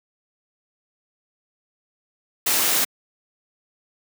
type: noise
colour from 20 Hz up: white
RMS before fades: -20 dBFS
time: 2.46-2.85 s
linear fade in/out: 10 ms
effects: high-pass 200 Hz 12 dB/octave